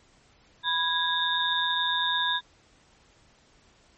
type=tone cluster; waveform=sine; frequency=988 / 1649 / 3557 / 3726 Hz; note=B5 / G#6 / A7 / A#7; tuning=0 / -13 / +18 / -2 cents; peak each=-29 dBFS; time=0.63-2.41 s; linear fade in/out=50 ms; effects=pink hiss -60 dBFS RMS until 3.97 s + MP3 32 kbps